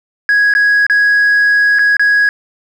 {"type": "tone with dropouts", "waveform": "sine", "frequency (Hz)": 1661.2, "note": "G#6", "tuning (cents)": 0, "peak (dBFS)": -5, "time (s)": [0.29, 2.29], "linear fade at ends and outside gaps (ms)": 1, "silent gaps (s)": [[0.538, 0.55], [0.866, 0.898], [1.787, 1.792], [1.968, 1.995]], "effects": ["tanh soft clip ceiling -6 dBFS", "7-bit"]}